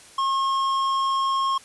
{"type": "tone with tanh clipping", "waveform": "sine", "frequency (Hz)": 1079, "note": "C#6", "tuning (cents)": -47, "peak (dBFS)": -22, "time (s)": [0.18, 1.58], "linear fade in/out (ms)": 5, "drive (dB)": 11, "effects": ["white hiss -48 dBFS RMS until 1.64 s", "resampled to 24000 Hz"]}